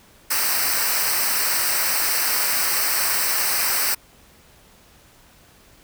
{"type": "noise with comb filter", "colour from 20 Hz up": "white", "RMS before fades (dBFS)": -21, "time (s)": [0.3, 3.95], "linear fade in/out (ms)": 10, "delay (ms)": 0.29, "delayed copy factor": -0.75, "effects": ["pink hiss -52 dBFS RMS until 5.83 s"]}